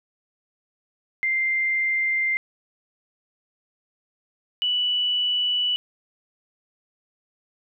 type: tone pair in turn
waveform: sine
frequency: 2093 / 2960 Hz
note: C7 / F#7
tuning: 0 / 0 cents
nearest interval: tritone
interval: 600 cents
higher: second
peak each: -20 dBFS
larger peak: neither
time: 1.23-2.37 / 4.62-5.76 s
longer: neither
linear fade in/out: 0 ms
effects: none